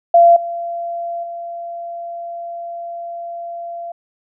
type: tone with level steps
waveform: sine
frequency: 685 Hz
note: F5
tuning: 34 cents flat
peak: -5 / -21 / -25 dBFS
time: 0.14-3.92 s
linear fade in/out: 5 ms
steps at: 0.36 / 1.23 s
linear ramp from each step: 5 ms
effects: none